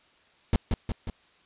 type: noise with echo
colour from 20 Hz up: brown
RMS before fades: -20 dBFS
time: 0.53-0.56 s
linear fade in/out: 2 ms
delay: 180 ms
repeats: 3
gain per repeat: -4 dB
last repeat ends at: 1.1 s
effects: white hiss -61 dBFS RMS until 1.45 s + resampled to 8000 Hz